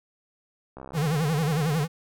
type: click train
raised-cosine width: 1 ms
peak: -26 dBFS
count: 72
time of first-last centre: 0.77-1.843 s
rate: 66.2 Hz
type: tone with vibrato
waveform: square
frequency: 154.4 Hz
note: D#3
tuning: 13 cents flat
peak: -23 dBFS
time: 0.93-1.88 s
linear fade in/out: 50 ms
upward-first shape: sine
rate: 11 Hz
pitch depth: 150 cents each way
effects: none